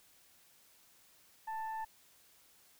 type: tone with frequency modulation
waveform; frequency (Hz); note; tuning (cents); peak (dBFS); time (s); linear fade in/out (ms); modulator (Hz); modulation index
sine; 883; A5; +6; -37; 1.47-1.85; 10; 885; 0.49
effects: white hiss -65 dBFS RMS until 2.79 s